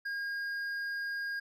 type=tone with hard clipping; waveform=sine; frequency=1624 Hz; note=G#6; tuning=39 cents flat; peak=-35 dBFS; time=0.05-1.4 s; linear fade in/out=10 ms; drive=5 dB; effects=none